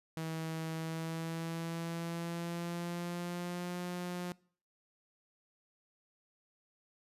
sawtooth tone with pitch glide, 161.2 to 177.83 Hz, E3 to F3, -38 to +32 cents, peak -33 dBFS, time 0.17-4.32 s, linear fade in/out 0 ms, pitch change +170 cents, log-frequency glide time 0.73-3.79 s, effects noise-tail reverb RT60 0.5 s tail -23 dB re dry + resampled to 32000 Hz

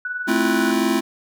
sine tone with tremolo, 1480 Hz, F#6, in tune, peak -22 dBFS, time 0.05-0.71 s, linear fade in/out 2 ms, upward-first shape sine, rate 20 Hz, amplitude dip 55%
square chord, F major seventh, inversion first, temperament just, 218.3 / 261.9 / 327.4 / 349.2 Hz, A3 / C4 / E4 / F4, -13 / +2 / -12 / 0 cents, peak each -24 / -23 / -23 / -24 dBFS, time 0.27-1.01 s, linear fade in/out 20 ms
effects none

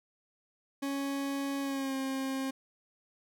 40% pulse tone with pitch glide, 277.2 to 267.3 Hz, C#4 to C4, 0 to +37 cents, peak -31 dBFS, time 0.82-2.51 s, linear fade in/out 10 ms, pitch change -63 cents, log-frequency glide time 1.61-1.95 s, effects none

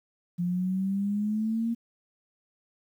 sine exponential sweep, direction up, 173.7 to 234 Hz, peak -25 dBFS, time 0.38-1.75 s, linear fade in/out 20 ms, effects 10-bit

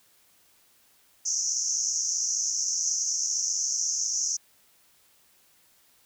white band-pass noise, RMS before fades -28 dBFS, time 1.25-4.37 s, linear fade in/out 10 ms, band 5600 to 6600 Hz, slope 96 dB/octave, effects white hiss -62 dBFS RMS until 6.05 s

